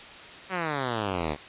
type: exponential sweep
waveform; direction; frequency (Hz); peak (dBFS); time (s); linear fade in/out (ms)
5% pulse; down; 194 to 71; -16; 0.49-1.37; 50
effects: white hiss -44 dBFS RMS until 1.48 s + resampled to 8000 Hz